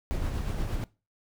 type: noise with tremolo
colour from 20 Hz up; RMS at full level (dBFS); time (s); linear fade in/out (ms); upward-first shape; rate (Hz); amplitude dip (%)
brown; -29; 0.11-0.84; 0; sine; 8.5; 35
effects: noise-tail reverb RT60 0.3 s tail -21 dB re dry